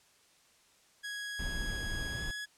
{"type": "tone with pitch glide", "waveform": "sawtooth", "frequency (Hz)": [1661.2, 1680.5], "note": ["G#6", "G#6"], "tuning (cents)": [0, 20], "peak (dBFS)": -34, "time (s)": [1.03, 2.46], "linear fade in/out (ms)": 20, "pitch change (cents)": 20, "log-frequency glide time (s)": [2.12, 2.22]}
{"type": "noise", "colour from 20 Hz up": "brown", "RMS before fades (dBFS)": -38, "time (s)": [1.39, 2.31], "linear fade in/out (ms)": 0}
{"effects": ["white hiss -65 dBFS RMS until 2.57 s", "low-pass 9000 Hz 12 dB/octave"]}